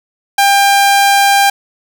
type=tone; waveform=sawtooth; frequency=797 Hz; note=G5; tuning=28 cents sharp; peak=-3 dBFS; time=0.38-1.5 s; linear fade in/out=5 ms; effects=7-bit